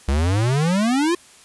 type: exponential sweep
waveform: square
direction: up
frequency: 65.41 to 361 Hz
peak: -17 dBFS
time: 0.08-1.15 s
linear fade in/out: 5 ms
effects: white hiss -48 dBFS RMS until 1.44 s + resampled to 24000 Hz